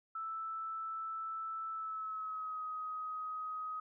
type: tone with pitch glide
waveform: sine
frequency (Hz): 1318.5 to 1259.7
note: E6 to D#6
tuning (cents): 0 to +21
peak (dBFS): -38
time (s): 0.15-3.8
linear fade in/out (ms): 5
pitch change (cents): -79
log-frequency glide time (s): 1.71-2.63
effects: none